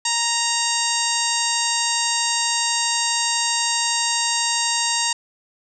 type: harmonic tone with a mistuned harmonic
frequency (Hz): 932.3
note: A#5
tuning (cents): 0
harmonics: 1 / 2 / 3 / 4 / 5 / 6 / 7 / 8 / 9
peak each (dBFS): -26 / -29 / -28 / -28 / -26 / -29 / -28 / -27 / -29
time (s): 0.05-5.13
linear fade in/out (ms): 5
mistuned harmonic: 8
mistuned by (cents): -17
effects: none